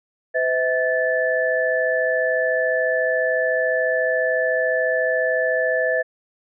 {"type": "tone cluster", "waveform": "sine", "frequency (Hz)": [509, 643, 1745], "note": ["C5", "E5", "A6"], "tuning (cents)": [-48, -43, -15], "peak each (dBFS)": -22, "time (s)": [0.34, 6.03], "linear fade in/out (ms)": 20, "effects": []}